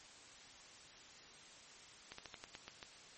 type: slowing click train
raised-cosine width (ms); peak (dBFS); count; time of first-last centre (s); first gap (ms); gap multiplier
0.2; -30; 8; 2.12-2.828; 64; 1.15
effects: white hiss -58 dBFS RMS until 3.17 s + MP3 32 kbps